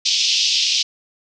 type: band-pass noise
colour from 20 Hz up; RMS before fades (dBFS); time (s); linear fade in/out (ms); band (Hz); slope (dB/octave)
white; -18; 0.05-0.83; 10; 2700 to 5800; 48
effects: none